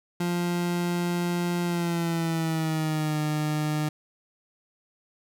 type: tone with pitch glide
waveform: 30% pulse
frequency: 174.61 to 152.01 Hz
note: F3 to D#3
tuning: 0 to -40 cents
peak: -22 dBFS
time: 0.2-3.89 s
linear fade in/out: 5 ms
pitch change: -240 cents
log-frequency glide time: 1.63-3.18 s
effects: none